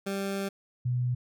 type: tone pair in turn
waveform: 20% pulse / sine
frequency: 196.6 / 123.85 Hz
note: G3 / B2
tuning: +5 / +5 cents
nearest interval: minor sixth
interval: 800 cents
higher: first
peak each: -25 dBFS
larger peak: neither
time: 0.06-0.49 / 0.85-1.15 s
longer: first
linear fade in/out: 10 ms
effects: none